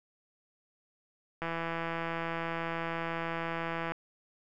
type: click train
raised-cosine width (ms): 0.5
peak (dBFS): -20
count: 416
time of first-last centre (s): 1.42-3.92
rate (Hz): 166
effects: none

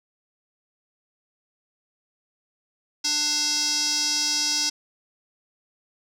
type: tone with band-pass filter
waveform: square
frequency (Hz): 297.2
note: D4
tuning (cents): +21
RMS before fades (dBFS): -24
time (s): 3.04-4.7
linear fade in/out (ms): 10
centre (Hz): 5300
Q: 5.6
effects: none

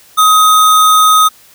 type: tone with sample-and-hold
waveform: sine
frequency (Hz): 1261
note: D#6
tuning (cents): +23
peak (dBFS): -4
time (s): 0.17-1.29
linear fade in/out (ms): 20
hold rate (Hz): 4900
effects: white hiss -43 dBFS RMS until 1.54 s

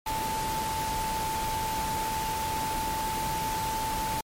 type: tone in noise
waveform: sine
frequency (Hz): 880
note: A5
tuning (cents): 0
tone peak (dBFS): -29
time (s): 0.06-4.21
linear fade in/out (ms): 5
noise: pink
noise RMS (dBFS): -34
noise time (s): 0.06-4.21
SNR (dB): +2
effects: MP3 64 kbps

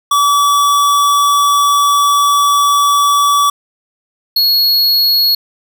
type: tone pair in turn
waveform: square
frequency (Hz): 1147 / 4330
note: D6 / C#8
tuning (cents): -41 / -41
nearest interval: octave + major seventh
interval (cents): 2300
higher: second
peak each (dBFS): -9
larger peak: neither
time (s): 0.11-3.5 / 4.36-5.35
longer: first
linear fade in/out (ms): 5
effects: none

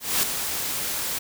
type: noise with ADSR envelope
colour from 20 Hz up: white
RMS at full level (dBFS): -20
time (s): 0-1.19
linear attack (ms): 230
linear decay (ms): 4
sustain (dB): -8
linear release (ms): 10
effects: none

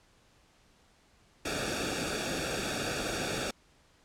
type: noise with comb filter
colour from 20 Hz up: pink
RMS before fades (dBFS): -33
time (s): 1.45-3.51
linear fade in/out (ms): 5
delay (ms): 0.98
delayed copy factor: -0.8
effects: pink hiss -64 dBFS RMS until 4.04 s + low-pass 8000 Hz 12 dB/octave

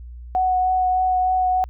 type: tone with vibrato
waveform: sine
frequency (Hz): 740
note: F#5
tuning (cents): 0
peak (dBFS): -16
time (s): 0.35-1.64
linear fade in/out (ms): 0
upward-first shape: triangle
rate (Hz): 3.3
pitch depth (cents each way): 13
effects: added 60 Hz sine -34 dBFS peak until 1.69 s

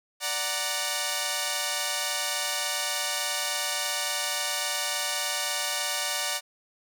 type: chord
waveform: 5% pulse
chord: D augmented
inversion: none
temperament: equal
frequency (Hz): 587.3 / 740 / 932.3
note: D5 / F#5 / A#5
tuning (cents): 0 / 0 / 0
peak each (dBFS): -20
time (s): 0.2-6.41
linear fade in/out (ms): 50
effects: none

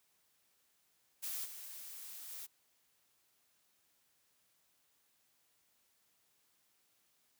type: noise with level steps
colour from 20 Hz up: blue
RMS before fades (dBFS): -41 / -49 / -47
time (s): 1.22-2.47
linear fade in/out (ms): 20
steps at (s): 1.44 / 2.28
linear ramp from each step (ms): 20
effects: white hiss -75 dBFS RMS until 7.39 s + high-pass 60 Hz 12 dB/octave

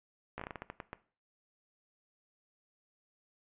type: slowing click train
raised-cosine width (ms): 0.5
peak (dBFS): -25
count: 11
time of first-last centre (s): 0.38-0.931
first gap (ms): 15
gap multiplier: 1.27
effects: noise-tail reverb RT60 0.4 s tail -17 dB re dry + resampled to 8000 Hz

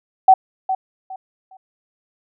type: tone with echo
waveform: sine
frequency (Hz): 759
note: F#5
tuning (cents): +44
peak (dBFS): -5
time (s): 0.28-0.34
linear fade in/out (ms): 5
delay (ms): 410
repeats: 3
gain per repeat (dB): -12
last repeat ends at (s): 1.57
effects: none

